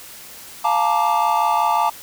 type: chord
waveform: triangle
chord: Bb major seventh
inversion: second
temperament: equal with one note detuned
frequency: 698.5 / 866.9 / 932.3 / 1174.7 Hz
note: F5 / A5 / Bb5 / D6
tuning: 0 / -26 / 0 / 0 cents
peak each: -21 / -17 / -19 / -20 dBFS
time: 0.64-1.9 s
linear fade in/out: 10 ms
effects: white hiss -39 dBFS RMS until 2.02 s